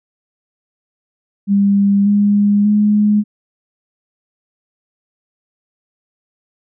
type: tone with pitch steps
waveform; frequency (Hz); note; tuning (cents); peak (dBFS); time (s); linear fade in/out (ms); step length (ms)
sine; 200 / 204.4 / 209; G3 / G#3 / G#3; +35 / -27 / +11; -9; 1.47-3.24; 50; 590
effects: none